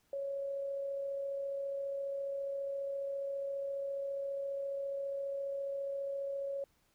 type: tone with amplitude modulation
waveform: sine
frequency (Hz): 554.4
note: C#5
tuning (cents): 0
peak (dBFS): -34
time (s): 0.13-6.64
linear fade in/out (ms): 2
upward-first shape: sine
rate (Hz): 34.7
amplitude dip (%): 25
effects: pink hiss -73 dBFS RMS until 6.94 s